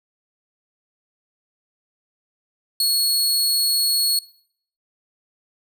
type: tone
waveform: sawtooth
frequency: 4345 Hz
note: C#8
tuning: 35 cents flat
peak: -14 dBFS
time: 2.8-4.19 s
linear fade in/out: 2 ms
effects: noise-tail reverb RT60 0.6 s tail -21 dB re dry